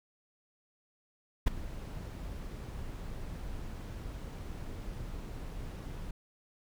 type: noise with ADSR envelope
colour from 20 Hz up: brown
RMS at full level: -22 dBFS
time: 1.46-6.11 s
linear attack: 17 ms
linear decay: 8 ms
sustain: -19 dB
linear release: 4 ms
effects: none